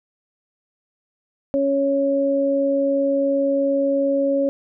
sine tone pair together, 277.2 / 554.4 Hz, C#4 / C#5, 0 / 0 cents, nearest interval octave, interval 1200 cents, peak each -21 / -18 dBFS, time 1.54-4.49 s, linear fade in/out 0 ms, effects none

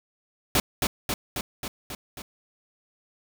pink noise with echo, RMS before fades -21 dBFS, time 0.55-0.6 s, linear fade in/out 2 ms, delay 270 ms, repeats 6, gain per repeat -3 dB, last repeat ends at 2.22 s, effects none

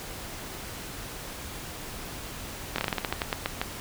slowing click train, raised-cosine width 0.3 ms, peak -10 dBFS, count 13, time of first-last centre 2.76-3.615 s, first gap 23 ms, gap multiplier 1.19, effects pink hiss -39 dBFS RMS until 3.8 s

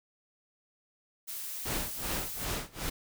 blue noise, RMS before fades -39 dBFS, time 1.27-2.46 s, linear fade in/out 20 ms
pink noise with tremolo, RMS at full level -33 dBFS, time 1.65-2.9 s, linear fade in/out 10 ms, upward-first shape sine, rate 2.6 Hz, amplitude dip 95%
effects none

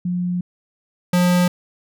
sine / square tone pair in turn, 178.2 / 178.2 Hz, F3 / F3, +35 / +35 cents, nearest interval unison, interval 0 cents, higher neither, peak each -19 / -14 dBFS, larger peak second, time 0.05-0.41 / 1.13-1.48 s, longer first, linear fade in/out 5 ms, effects none

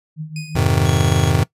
sine tone with tremolo, 155.56 Hz, D#3, in tune, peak -22 dBFS, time 0.16-0.84 s, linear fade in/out 50 ms, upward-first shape triangle, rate 5.6 Hz, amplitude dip 85%
20% pulse tone with exponential decay, 2489 Hz, D#7, in tune, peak -25 dBFS, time 0.36-1.05 s, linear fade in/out 2 ms, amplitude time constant 150 ms
square chord, F minor seventh, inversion none, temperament just, 87.31 / 104.77 / 130.96 / 157.15 Hz, F2 / Ab2 / C3 / Eb3, 0 / +16 / +2 / +18 cents, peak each -20 dBFS, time 0.55-1.44 s, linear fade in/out 10 ms
25% pulse tone, 3322 Hz, G#7, in tune, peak -26 dBFS, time 0.86-1.3 s, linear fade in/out 0 ms
effects noise-tail reverb RT60 0.1 s tail -20 dB re dry + resampled to 32000 Hz

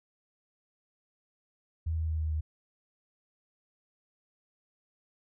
sine tone with pitch steps, 80.9 / 80.02 / 79.14 / 78.28 / 77.43 Hz, E2 / D#2 / D#2 / D#2 / D#2, -32 / +49 / +30 / +11 / -8 cents, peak -28 dBFS, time 1.86-2.41 s, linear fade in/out 10 ms, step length 110 ms, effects none

